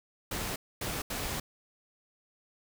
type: noise bursts at uneven times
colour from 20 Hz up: pink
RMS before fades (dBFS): -35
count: 3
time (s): 0.31-0.56 / 0.81-1.02 / 1.1-1.4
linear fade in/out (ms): 5
effects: none